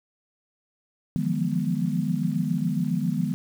sine tone cluster, 151.4 / 170.6 / 177.9 / 205.3 / 242.9 Hz, D#3 / F3 / F3 / G#3 / B3, -47 / -40 / +32 / -20 / -29 cents, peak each -29 dBFS, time 1.16-3.34 s, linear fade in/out 0 ms, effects 8-bit

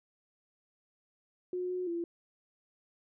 sine tone with pitch steps, 361.9 / 364.1 / 340.6 Hz, F#4 / F#4 / F4, -38 / -28 / -43 cents, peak -32 dBFS, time 1.53-2.04 s, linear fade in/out 2 ms, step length 170 ms, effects none

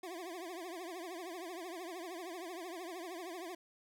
25% pulse tone with vibrato, 350 Hz, F4, 4 cents sharp, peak -39 dBFS, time 0.03-3.55 s, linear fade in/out 5 ms, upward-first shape triangle, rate 13 Hz, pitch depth 170 cents each way, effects none

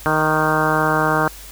harmonic tone with a mistuned harmonic, 155.56 Hz, D#3, in tune, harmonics 1 / 2 / 3 / 4 / 5 / 6 / 7 / 8 / 9 / 10, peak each -24 / -24 / -24 / -24 / -24 / -24 / -24 / -24 / -24 / -24 dBFS, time 0.06-1.28 s, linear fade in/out 0 ms, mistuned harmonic 8, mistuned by -24 cents, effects added 50 Hz sine -39 dBFS peak until 1.51 s + white hiss -39 dBFS RMS until 1.51 s

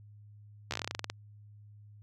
slowing click train, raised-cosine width 0.2 ms, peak -16 dBFS, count 14, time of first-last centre 0.71-1.1 s, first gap 13 ms, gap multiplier 1.13, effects added 104 Hz sine -51 dBFS peak until 2.02 s

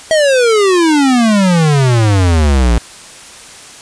square exponential sweep, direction down, 649 to 55.2 Hz, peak -8 dBFS, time 0.11-2.78 s, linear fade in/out 0 ms, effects white hiss -34 dBFS RMS until 3.81 s + resampled to 22050 Hz

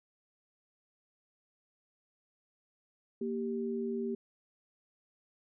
sine tone pair together, 233.1 / 392 Hz, A#3 / G4, 0 / 0 cents, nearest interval major sixth, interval 900 cents, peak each -35 / -35 dBFS, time 3.21-4.15 s, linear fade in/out 5 ms, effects none

